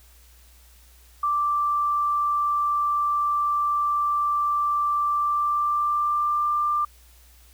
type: tone with pitch glide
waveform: sine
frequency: 1174 to 1188.3 Hz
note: D6 to D6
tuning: -1 to +20 cents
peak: -20 dBFS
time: 1.23-6.85 s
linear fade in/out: 5 ms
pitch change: +21 cents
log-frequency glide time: 5.11-6.5 s
effects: added 60 Hz sine -51 dBFS peak until 7.53 s + white hiss -56 dBFS RMS until 7.53 s